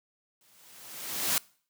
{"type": "noise with exponential growth", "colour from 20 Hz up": "white", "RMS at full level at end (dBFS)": -25, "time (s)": [0.41, 1.38], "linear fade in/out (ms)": 1, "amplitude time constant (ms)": 210, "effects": ["noise-tail reverb RT60 0.5 s tail -24 dB re dry", "high-pass 100 Hz 12 dB/octave"]}